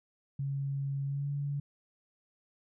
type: tone with pitch glide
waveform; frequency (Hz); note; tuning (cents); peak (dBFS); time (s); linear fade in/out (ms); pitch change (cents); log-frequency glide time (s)
sine; 138.59 to 142.49; C#3 to C#3; 0 to +48; -31; 0.39-1.6; 5; +48; 1.05-1.29
effects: none